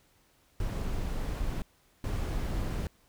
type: noise bursts at uneven times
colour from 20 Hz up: brown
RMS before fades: -32 dBFS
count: 2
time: 0.6-1.62 / 2.04-2.87 s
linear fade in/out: 2 ms
effects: pink hiss -66 dBFS RMS until 3.08 s